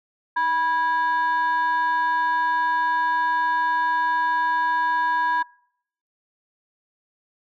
sine tone pair together, 978.7 / 1646 Hz, B5 / G#6, -16 / -16 cents, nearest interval major sixth, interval 900 cents, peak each -19 / -23 dBFS, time 0.36-5.43 s, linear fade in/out 10 ms, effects noise-tail reverb RT60 0.7 s tail -25 dB re dry + tanh soft clip ceiling -15 dBFS

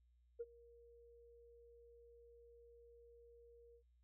sine tone with ADSR envelope, 470 Hz, A#4, 14 cents sharp, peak -40 dBFS, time 0.39-3.83 s, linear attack 18 ms, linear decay 38 ms, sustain -22 dB, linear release 80 ms, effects tanh soft clip ceiling -36 dBFS + added 60 Hz sine -70 dBFS peak until 4.03 s

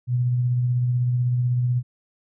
sine tone with tremolo, 123.47 Hz, B2, in tune, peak -17 dBFS, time 0.07-1.83 s, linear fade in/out 50 ms, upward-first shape triangle, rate 16 Hz, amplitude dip 30%, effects none

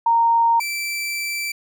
sine / sawtooth tone pair in turn, 926 / 2333 Hz, A#5 / D7, -12 / -12 cents, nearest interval octave + major third, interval 1600 cents, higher second, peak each -13 / -20 dBFS, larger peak first, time 0.06-0.6 / 0.6-1.52 s, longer second, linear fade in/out 5 ms, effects none

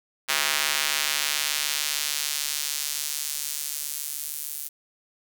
square tone with high-pass filter sweep, 73.4 Hz, D2, in tune, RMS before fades -28 dBFS, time 0.28-4.69 s, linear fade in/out 20 ms, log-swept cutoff 1800 to 11000 Hz, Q 0.72, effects none

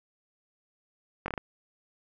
slowing click train, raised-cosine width 0.5 ms, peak -17 dBFS, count 5, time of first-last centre 1.26-1.378 s, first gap 21 ms, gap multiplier 1.23, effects none

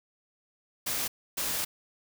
white noise bursts at uneven times, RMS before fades -31 dBFS, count 2, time 0.86-1.08 / 1.37-1.65 s, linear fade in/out 10 ms, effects none

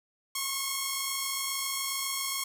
5% pulse tone pair together, 1066 / 1093.4 Hz, C6 / C#6, +32 / -24 cents, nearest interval unison, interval 44 cents, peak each -25 / -19 dBFS, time 0.35-2.44 s, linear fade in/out 5 ms, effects none

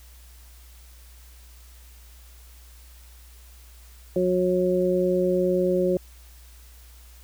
harmonic tone, 181.9 Hz, F#3, 29 cents flat, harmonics 1 / 2 / 3, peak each -26 / -22 / -24 dBFS, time 4.16-5.97 s, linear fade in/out 2 ms, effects added 60 Hz sine -46 dBFS peak until 7.23 s + white hiss -54 dBFS RMS until 7.23 s

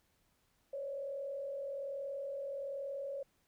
sine tone with frequency modulation, 554.4 Hz, C#5, in tune, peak -38 dBFS, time 0.73-3.23 s, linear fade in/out 5 ms, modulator 41.2 Hz, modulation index 0.63, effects pink hiss -75 dBFS RMS until 3.47 s

